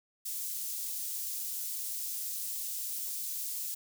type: high-pass noise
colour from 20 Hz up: white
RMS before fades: -37 dBFS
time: 0.25-3.75 s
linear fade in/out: 10 ms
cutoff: 6300 Hz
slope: 12 dB/octave
effects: none